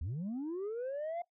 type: linear sweep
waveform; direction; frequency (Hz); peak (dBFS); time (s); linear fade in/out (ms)
sine; up; 68 to 707; -33; 0.01-1.22; 5
effects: noise-tail reverb RT60 0.1 s tail -17 dB re dry + tanh soft clip ceiling -34 dBFS